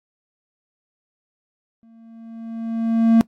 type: tone with exponential growth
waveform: triangle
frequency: 227.4 Hz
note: A#3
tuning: 43 cents flat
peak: -6 dBFS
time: 1.83-3.21 s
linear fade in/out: 0 ms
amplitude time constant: 300 ms
effects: noise-tail reverb RT60 0.1 s tail -19 dB re dry + AAC 64 kbps

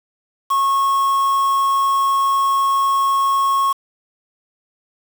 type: tone with quantisation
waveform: triangle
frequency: 1094 Hz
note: C#6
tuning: 23 cents flat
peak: -12 dBFS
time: 0.5-3.73 s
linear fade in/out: 10 ms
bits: 5
effects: none

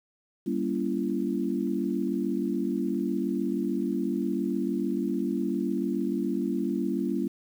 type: chord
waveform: sine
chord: G diminished seventh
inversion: none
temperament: just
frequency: 196 / 235.2 / 282.2 / 338.7 Hz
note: G3 / Bb3 / Db4 / Fb4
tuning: 0 / +16 / +31 / +47 cents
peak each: -31 dBFS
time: 0.46-7.28 s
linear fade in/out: 10 ms
effects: 9-bit

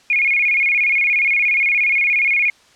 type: tone with vibrato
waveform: sine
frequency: 2300 Hz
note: D7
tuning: 37 cents flat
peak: -13 dBFS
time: 0.1-2.5 s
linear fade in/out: 2 ms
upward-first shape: square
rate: 17 Hz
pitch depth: 100 cents each way
effects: white hiss -51 dBFS RMS until 2.75 s + low-pass 6000 Hz 12 dB/octave

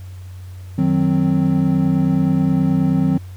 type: chord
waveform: triangle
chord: C diminished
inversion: first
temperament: equal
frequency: 155.56 / 185 / 261.6 Hz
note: Eb3 / Gb3 / C4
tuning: 0 / 0 / 0 cents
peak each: -16 dBFS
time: 0.78-3.18 s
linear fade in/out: 5 ms
effects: added 92 Hz sine -31 dBFS peak until 3.36 s + pink hiss -50 dBFS RMS until 3.36 s

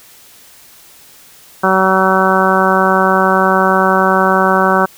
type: harmonic tone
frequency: 189.3 Hz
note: F#3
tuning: 40 cents sharp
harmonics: 1 / 2 / 3 / 4 / 5 / 6 / 7 / 8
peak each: -17 / -17 / -17 / -17 / -17 / -17 / -17 / -17 dBFS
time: 1.63-4.86 s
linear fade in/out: 10 ms
effects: white hiss -42 dBFS RMS until 4.97 s

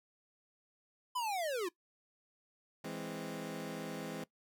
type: linear sweep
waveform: square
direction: down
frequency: 1023 to 328.8 Hz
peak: -35 dBFS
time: 1.15-1.69 s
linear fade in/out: 10 ms
type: chord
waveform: 20% pulse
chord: E augmented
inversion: none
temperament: equal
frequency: 164.81 / 207.7 / 261.6 Hz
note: E3 / G#3 / B#3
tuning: 0 / 0 / 0 cents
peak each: -40 dBFS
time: 2.84-4.24 s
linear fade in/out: 5 ms
effects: noise-tail reverb RT60 0.1 s tail -19 dB re dry

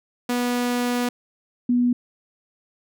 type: tone pair in turn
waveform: sawtooth / sine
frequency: 244.3 / 244.3 Hz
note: B3 / B3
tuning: -19 / -19 cents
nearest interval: unison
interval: 0 cents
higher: neither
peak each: -17 / -16 dBFS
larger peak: second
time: 0.29-1.09 / 1.69-1.93 s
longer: first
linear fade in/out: 5 ms
effects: none

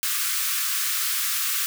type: high-pass noise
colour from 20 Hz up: white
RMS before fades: -25 dBFS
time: 0.03-1.66 s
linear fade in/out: 0 ms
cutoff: 1100 Hz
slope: 96 dB/octave
effects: none

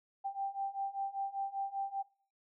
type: beating tone pair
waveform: sine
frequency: 784 / 789.1 Hz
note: G5 / G5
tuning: 0 / +11 cents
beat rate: 5.1 Hz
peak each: -39 / -37 dBFS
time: 0.24-2.03 s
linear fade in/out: 20 ms
effects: noise-tail reverb RT60 0.4 s tail -19 dB re dry

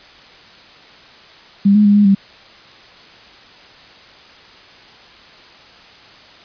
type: tone with pitch steps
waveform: sine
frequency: 199.7 / 209.6 / 203.9 / 206.1 / 196.6 Hz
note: G3 / G#3 / G#3 / G#3 / G3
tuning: +32 / +16 / -32 / -13 / +5 cents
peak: -7 dBFS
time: 1.65-2.15 s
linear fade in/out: 10 ms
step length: 100 ms
effects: white hiss -42 dBFS RMS until 6.44 s + resampled to 11025 Hz

